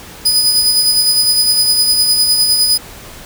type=tone with tremolo; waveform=sawtooth; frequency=4978 Hz; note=D#8; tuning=in tune; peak=-5 dBFS; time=0.25-2.78 s; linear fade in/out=10 ms; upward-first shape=sine; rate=9.8 Hz; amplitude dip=40%; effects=pink hiss -34 dBFS RMS until 3.25 s